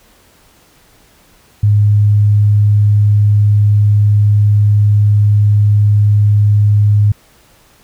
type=tone; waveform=sine; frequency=103.83 Hz; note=G#2; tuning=in tune; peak=-6 dBFS; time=1.63-7.12 s; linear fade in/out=5 ms; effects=pink hiss -48 dBFS RMS until 7.83 s